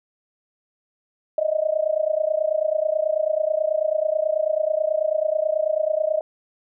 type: tone with amplitude modulation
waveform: sine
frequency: 623 Hz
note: D#5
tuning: 2 cents sharp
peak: -15 dBFS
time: 1.38-6.21 s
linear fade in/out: 2 ms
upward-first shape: sine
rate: 29.2 Hz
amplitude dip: 90%
effects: none